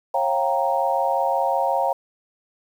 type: chord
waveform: sine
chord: G half-diminished seventh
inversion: second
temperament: equal with one note detuned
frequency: 543.9 / 698.5 / 784 / 932.3 Hz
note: Db5 / F5 / G5 / Bb5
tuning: -33 / 0 / 0 / 0 cents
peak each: -24 dBFS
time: 0.14-1.93 s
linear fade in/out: 5 ms
effects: 8-bit